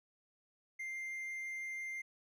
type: tone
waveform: triangle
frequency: 2098 Hz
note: C7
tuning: 4 cents sharp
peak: -38 dBFS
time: 0.79-2.02 s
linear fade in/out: 10 ms
effects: none

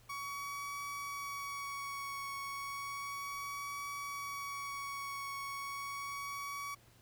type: tone with vibrato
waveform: 30% pulse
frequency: 1124 Hz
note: C#6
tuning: 24 cents sharp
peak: -37 dBFS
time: 0.09-6.75 s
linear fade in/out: 10 ms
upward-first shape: triangle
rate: 0.33 Hz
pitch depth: 20 cents each way
effects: added 116 Hz sine -65 dBFS peak until 7.01 s + pink hiss -65 dBFS RMS until 7.01 s

